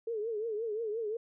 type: tone with vibrato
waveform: sine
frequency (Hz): 440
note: A4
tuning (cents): 0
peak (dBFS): -32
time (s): 0.07-1.17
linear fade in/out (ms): 5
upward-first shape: triangle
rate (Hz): 5.7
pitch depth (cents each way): 130
effects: none